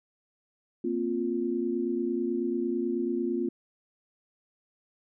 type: chord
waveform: sine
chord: Bb suspended second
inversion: none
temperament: just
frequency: 233.1 / 262.2 / 349.6 Hz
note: Bb3 / C4 / F4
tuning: 0 / +4 / +2 cents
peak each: -32 / -32 / -29 dBFS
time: 0.84-3.49 s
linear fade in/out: 5 ms
effects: none